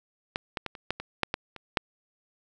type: clicks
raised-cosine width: 0.3 ms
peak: -12 / -14 / -16 / -26 / -11 / -20 / -7 / -11 / -25 / -6 dBFS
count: 10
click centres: 0.359 / 0.572 / 0.663 / 0.752 / 0.906 / 1 / 1.233 / 1.341 / 1.563 / 1.772 s
effects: none